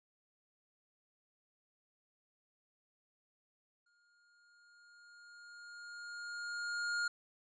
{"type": "tone with exponential growth", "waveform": "square", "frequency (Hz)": 1419, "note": "F6", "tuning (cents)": 27, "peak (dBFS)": -33, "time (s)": [3.86, 7.08], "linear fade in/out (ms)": 5, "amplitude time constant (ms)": 700, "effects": ["resampled to 16000 Hz"]}